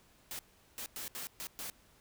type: noise bursts at uneven times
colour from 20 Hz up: white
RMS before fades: -42 dBFS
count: 6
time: 0.31-0.39 / 0.78-0.86 / 0.96-1.08 / 1.15-1.27 / 1.4-1.47 / 1.59-1.7 s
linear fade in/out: 0 ms
effects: pink hiss -65 dBFS RMS until 2 s